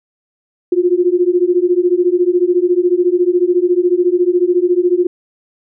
sine beating tone pair, 349.2 / 363.2 Hz, F4 / F#4, 0 / -32 cents, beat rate 14 Hz, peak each -13 dBFS, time 0.72-5.07 s, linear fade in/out 5 ms, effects none

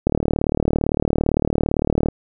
click train, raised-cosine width 2 ms, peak -4 dBFS, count 77, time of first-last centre 0.07-2.086 s, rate 37.7 Hz, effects none

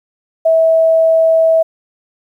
sine tone, 650 Hz, E5, 24 cents flat, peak -7 dBFS, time 0.45-1.63 s, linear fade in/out 10 ms, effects 8-bit

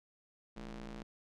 sawtooth ring-modulated tone, 123.1 Hz, B2, 5 cents flat, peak -37 dBFS, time 0.56-1.03 s, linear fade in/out 10 ms, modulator 88.8 Hz, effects low-pass 6000 Hz 12 dB/octave

